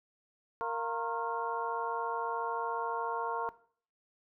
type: harmonic tone with a mistuned harmonic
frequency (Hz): 231.6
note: A#3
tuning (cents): -11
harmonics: 2 / 3 / 4 / 5 / 6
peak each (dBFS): -38 / -41 / -37 / -38 / -42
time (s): 0.61-3.49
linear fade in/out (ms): 0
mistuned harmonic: 5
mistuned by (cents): -120
effects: noise-tail reverb RT60 0.5 s tail -17 dB re dry